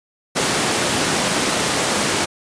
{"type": "high-pass noise", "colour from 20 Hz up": "pink", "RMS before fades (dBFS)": -19, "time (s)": [0.35, 2.26], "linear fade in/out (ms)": 20, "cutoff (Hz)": 180, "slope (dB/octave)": 12, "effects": ["resampled to 22050 Hz"]}